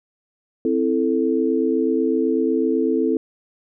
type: chord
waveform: sine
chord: A minor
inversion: first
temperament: equal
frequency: 261.6 / 329.6 / 440 Hz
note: C4 / E4 / A4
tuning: 0 / 0 / 0 cents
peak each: -21 dBFS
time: 0.65-3.17 s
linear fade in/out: 2 ms
effects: none